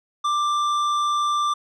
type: tone with tanh clipping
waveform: triangle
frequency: 1181 Hz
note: D6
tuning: 9 cents sharp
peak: -21 dBFS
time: 0.24-1.54 s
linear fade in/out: 10 ms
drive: 15 dB
effects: none